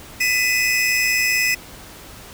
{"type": "tone cluster", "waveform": "square", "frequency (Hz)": [1999, 2484, 2604, 5190], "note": ["B6", "D#7", "E7", "E8"], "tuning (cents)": [20, -3, -22, -28], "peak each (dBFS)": [-21, -22, -25, -25], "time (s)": [0.2, 1.55], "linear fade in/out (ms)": 10, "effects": ["pink hiss -40 dBFS RMS until 2.33 s"]}